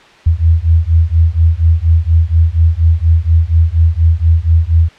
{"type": "beating tone pair", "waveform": "sine", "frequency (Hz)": [80.1, 84.3], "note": ["E2", "E2"], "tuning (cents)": [-49, 39], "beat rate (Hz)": 4.2, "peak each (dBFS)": -10, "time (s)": [0.26, 4.89], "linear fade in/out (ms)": 10, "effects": ["white hiss -41 dBFS RMS until 4.98 s", "low-pass 3000 Hz 12 dB/octave"]}